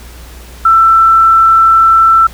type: tone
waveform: sine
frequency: 1334 Hz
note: E6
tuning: 20 cents sharp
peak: -3 dBFS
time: 0.65-2.27 s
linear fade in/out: 5 ms
effects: added 60 Hz sine -30 dBFS peak until 2.33 s + pink hiss -36 dBFS RMS until 2.33 s